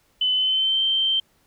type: tone with pitch glide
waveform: sine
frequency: 3020 to 3127 Hz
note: F#7 to G7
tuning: +35 to -5 cents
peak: -18 dBFS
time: 0.21-1.2 s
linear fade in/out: 5 ms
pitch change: +60 cents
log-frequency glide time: 0.33-0.81 s
effects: pink hiss -63 dBFS RMS until 1.46 s